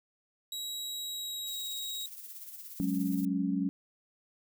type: tone with pitch glide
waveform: sawtooth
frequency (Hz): 3860 to 3811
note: B7 to A#7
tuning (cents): -40 to +38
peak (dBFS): -33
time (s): 0.52-2.06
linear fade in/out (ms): 2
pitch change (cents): -22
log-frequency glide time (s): 0.81-1.74
type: noise with tremolo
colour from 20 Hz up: violet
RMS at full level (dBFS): -44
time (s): 1.47-3.25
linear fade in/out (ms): 0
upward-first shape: sine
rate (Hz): 17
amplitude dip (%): 50
type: chord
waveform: sine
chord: F# suspended second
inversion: none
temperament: just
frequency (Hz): 185 / 208.1 / 277.5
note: F#3 / G#3 / C#4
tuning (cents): 0 / +4 / +2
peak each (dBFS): -32 / -34 / -31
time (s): 2.8-3.69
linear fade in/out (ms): 0
effects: none